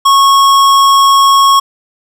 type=tone with hard clipping; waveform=sine; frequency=1099 Hz; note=C#6; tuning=15 cents flat; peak=-6 dBFS; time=0.05-1.6 s; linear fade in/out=10 ms; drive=16 dB; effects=none